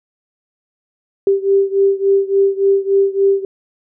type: beating tone pair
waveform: sine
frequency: 392 / 395.5 Hz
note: G4 / G4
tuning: 0 / +15 cents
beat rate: 3.5 Hz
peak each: -13 / -15 dBFS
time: 1.27-3.45 s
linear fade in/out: 2 ms
effects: none